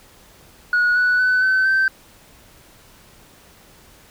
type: tone with pitch steps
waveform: sine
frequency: 1455 / 1478.7 / 1502.8 / 1527.3 / 1552.2 Hz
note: F#6 / F#6 / F#6 / G6 / G6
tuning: -29 / -1 / +26 / -46 / -18 cents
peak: -12 dBFS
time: 0.73-1.88 s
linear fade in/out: 2 ms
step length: 230 ms
effects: tanh soft clip ceiling -12 dBFS + pink hiss -49 dBFS RMS until 4.1 s